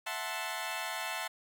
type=chord; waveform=15% pulse; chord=F# half-diminished seventh; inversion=third; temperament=equal; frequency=659.3 / 740 / 880 / 1046.5 Hz; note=E5 / F#5 / A5 / C6; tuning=0 / 0 / 0 / 0 cents; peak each=-35 / -35 / -33 / -35 dBFS; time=0.06-1.28 s; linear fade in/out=10 ms; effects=none